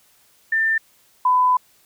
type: tone pair in turn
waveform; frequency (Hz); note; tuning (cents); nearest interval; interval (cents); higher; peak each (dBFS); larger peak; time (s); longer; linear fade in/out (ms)
sine; 1790 / 1002.8; A6 / B5; +29 / +26; minor seventh; 1003; first; -16 / -13; second; 0.52-0.78 / 1.25-1.57; second; 5
effects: white hiss -57 dBFS RMS until 1.85 s